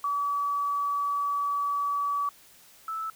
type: tone pair in turn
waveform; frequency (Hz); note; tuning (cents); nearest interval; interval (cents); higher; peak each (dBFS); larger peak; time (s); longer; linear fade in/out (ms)
sine; 1144 / 1313.5; D6 / E6; -46 / -7; major second; 239; second; -25 / -30; first; 0.04-2.29 / 2.88-3.1; first; 2
effects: white hiss -55 dBFS RMS until 3.15 s